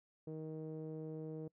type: tone with low-pass filter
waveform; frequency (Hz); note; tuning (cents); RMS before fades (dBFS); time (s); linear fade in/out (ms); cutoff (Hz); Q
sawtooth; 157.1; D#3; +17; -45; 0.27-1.48; 5; 450; 3.3
effects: noise-tail reverb RT60 0.1 s tail -25 dB re dry